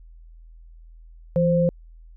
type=tone pair together; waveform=sine; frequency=167.42 / 523.3 Hz; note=E3 / C5; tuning=+27 / 0 cents; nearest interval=octave + minor sixth; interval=1973 cents; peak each=-19 dBFS; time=1.36-1.69 s; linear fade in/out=0 ms; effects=added 41 Hz sine -43 dBFS peak until 2.16 s